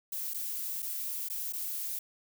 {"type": "noise with dropouts", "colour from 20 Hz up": "violet", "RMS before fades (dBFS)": -36, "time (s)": [0.12, 1.99], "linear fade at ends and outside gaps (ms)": 5, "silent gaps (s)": [[0.337, 0.343], [0.822, 0.826], [1.287, 1.299], [1.525, 1.533]], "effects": []}